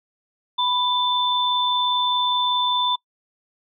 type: tone pair together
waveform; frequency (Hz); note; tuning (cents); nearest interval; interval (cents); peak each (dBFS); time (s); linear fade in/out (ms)
sine; 991 / 3534; B5 / A7; +6 / +7; octave + minor seventh; 2201; -21; 0.58-2.96; 10
effects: noise-tail reverb RT60 0.1 s tail -25 dB re dry